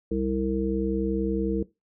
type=harmonic tone; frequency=65.41 Hz; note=C2; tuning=in tune; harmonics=1 / 3 / 5 / 7; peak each=-32 / -29 / -28 / -28 dBFS; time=0.11-1.63 s; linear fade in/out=5 ms; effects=noise-tail reverb RT60 0.2 s tail -18 dB re dry